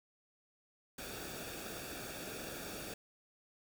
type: noise with comb filter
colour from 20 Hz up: pink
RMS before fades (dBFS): -45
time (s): 0.98-2.94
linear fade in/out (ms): 5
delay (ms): 0.98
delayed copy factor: -0.65
effects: none